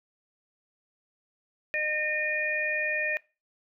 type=harmonic tone; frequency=610 Hz; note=D#5; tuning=34 cents flat; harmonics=1 / 3 / 4; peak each=-34 / -29 / -29 dBFS; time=1.74-3.17 s; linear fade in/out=0 ms; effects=noise-tail reverb RT60 0.3 s tail -22 dB re dry